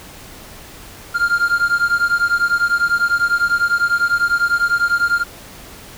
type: beating tone pair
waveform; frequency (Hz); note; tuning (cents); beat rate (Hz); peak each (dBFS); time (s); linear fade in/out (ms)
triangle; 1396 / 1406; F6 / F6; -1 / +11; 10; -15; 1.14-5.24; 20
effects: pink hiss -38 dBFS RMS until 5.97 s